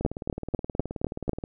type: two click trains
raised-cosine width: 2 ms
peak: -19 / -9 dBFS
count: 28 / 6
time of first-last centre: 0.01-1.439 / 0.05-1.294 s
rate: 18.9 / 4.02 Hz
effects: none